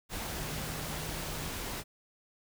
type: tone in noise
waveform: sine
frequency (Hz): 155.56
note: D#3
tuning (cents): 0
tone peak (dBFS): -44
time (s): 0.35-1.51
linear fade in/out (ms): 50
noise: pink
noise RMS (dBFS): -38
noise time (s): 0.09-1.84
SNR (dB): -9
effects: none